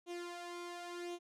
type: tone with flanger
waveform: sawtooth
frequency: 349.2 Hz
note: F4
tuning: in tune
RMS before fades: -45 dBFS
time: 0.06-1.19 s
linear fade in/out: 50 ms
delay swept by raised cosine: 0.3 to 2 ms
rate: 0.92 Hz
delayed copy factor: +0.65
effects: low-pass 9000 Hz 12 dB/octave